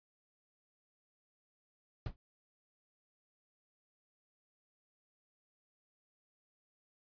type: noise with exponential decay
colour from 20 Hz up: brown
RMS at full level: -30 dBFS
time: 2.06-2.16 s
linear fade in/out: 1 ms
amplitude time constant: 20 ms
effects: resampled to 11025 Hz